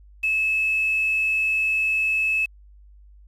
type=tone with quantisation; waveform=sine; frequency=2600 Hz; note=E7; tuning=24 cents flat; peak=-19 dBFS; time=0.23-2.46 s; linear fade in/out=10 ms; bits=7; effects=added 50 Hz sine -46 dBFS peak until 3.27 s + resampled to 32000 Hz